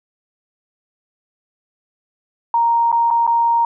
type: tone with dropouts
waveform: sine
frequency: 932.3 Hz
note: A#5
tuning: in tune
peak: -12 dBFS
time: 2.54-3.65 s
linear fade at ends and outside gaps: 2 ms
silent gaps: 2.917-2.926 / 3.104-3.11 / 3.267-3.275 s
effects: none